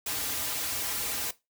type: noise with comb filter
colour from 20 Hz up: white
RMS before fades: -32 dBFS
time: 0.06-1.31 s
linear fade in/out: 5 ms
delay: 5.4 ms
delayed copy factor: -0.95
effects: noise-tail reverb RT60 0.2 s tail -17 dB re dry